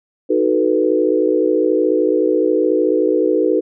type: chord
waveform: sine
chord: B dominant seventh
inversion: first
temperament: equal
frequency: 311.1 / 370 / 440 / 493.9 Hz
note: D#4 / F#4 / A4 / B4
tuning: 0 / 0 / 0 / 0 cents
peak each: -18 dBFS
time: 0.29-3.61 s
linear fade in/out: 20 ms
effects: none